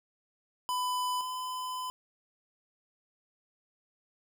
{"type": "tone pair in turn", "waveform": "square", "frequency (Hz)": [1000, 1011.6], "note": ["B5", "B5"], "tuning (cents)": [21, 41], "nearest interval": "unison", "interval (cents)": 20, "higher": "second", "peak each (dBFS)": [-30, -35], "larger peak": "first", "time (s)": [[0.69, 1.21], [1.21, 1.9]], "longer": "second", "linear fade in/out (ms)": 0, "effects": []}